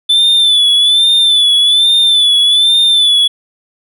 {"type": "tone with vibrato", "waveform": "triangle", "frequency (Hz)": 3500, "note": "A7", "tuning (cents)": -10, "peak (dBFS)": -5, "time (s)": [0.09, 3.28], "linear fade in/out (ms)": 10, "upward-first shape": "sine", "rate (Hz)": 1.2, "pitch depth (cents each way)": 62, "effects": []}